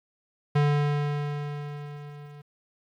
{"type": "tone with level ramp", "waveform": "square", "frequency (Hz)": 146.1, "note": "D3", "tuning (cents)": -9, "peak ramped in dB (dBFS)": [-19, -44], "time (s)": [0.55, 2.42], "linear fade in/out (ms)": 10, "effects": ["low-pass 3000 Hz 12 dB/octave", "10-bit"]}